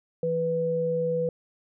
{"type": "tone pair together", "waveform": "sine", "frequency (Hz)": [164.81, 493.9], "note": ["E3", "B4"], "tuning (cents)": [0, 0], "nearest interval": "octave + perfect fifth", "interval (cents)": 1900, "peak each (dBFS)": [-31, -24], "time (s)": [0.23, 1.29], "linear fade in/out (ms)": 2, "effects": []}